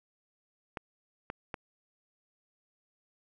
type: clicks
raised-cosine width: 0.5 ms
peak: -21 dBFS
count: 3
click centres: 0.772 / 1.301 / 1.542 s
effects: none